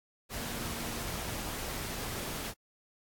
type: tone in noise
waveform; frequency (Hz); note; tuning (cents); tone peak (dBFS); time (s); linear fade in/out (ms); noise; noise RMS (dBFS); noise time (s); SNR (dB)
sine; 233.1; A#3; 0; -44; 0.36-1.02; 50; pink; -38; 0.29-2.54; -9
effects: AAC 64 kbps